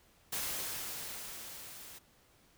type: noise with level ramp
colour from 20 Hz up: white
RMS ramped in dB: -36 to -51 dBFS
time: 0.32-1.99 s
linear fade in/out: 10 ms
effects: pink hiss -66 dBFS RMS until 2.57 s